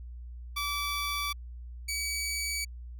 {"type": "tone pair in turn", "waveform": "15% pulse", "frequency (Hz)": [1155, 2277], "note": ["D6", "C#7"], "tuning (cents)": [-29, 46], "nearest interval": "octave", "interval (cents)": 1175, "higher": "second", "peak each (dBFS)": [-24, -24], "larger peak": "neither", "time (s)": [[0.56, 1.33], [1.88, 2.65]], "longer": "neither", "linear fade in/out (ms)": 10, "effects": ["added 60 Hz sine -40 dBFS peak until 2.99 s"]}